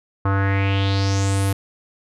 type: tone with low-pass filter sweep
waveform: square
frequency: 98 Hz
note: G2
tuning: in tune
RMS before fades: -19 dBFS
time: 0.25-1.53 s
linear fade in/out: 5 ms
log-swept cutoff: 1200 to 12000 Hz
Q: 4
effects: none